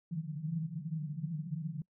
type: band-pass noise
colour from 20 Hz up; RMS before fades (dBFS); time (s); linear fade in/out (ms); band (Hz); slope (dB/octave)
white; -38; 0.11-1.82; 2; 150 to 170; 96
effects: noise-tail reverb RT60 0.1 s tail -25 dB re dry